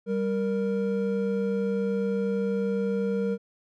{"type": "tone pair together", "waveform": "triangle", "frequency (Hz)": [196, 466.7], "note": ["G3", "A#4"], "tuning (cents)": [0, 2], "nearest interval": "octave + minor third", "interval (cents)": 1502, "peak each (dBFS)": -25, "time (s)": [0.06, 3.38], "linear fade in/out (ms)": 50, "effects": []}